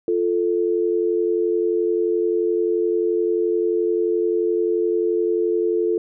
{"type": "tone pair together", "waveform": "sine", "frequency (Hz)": [348.5, 440], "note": ["F4", "A4"], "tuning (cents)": [-4, 0], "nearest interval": "major third", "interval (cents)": 404, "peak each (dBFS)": -20, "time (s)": [0.08, 5.98], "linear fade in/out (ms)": 2, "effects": []}